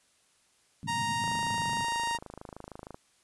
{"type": "band-pass noise", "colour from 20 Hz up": "pink", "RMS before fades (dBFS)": -40, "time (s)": [0.83, 1.84], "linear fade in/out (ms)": 0, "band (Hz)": [100, 250], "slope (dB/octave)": 48}
{"type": "tone", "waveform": "sawtooth", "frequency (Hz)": 932.3, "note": "A#5", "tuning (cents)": 0, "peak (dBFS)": -25, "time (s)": [0.87, 2.18], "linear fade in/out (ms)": 20}
{"type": "click train", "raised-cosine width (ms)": 1, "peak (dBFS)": -28, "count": 46, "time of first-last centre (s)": [1.24, 2.945], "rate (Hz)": 26.4}
{"effects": ["white hiss -67 dBFS RMS until 3.23 s", "resampled to 24000 Hz"]}